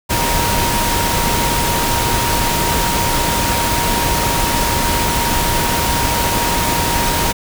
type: tone in noise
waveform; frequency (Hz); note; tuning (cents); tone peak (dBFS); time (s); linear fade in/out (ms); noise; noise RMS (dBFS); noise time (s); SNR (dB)
sine; 940; A#5; +14; -20; 0.09-7.33; 20; pink; -17; 0.09-7.33; -6
effects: none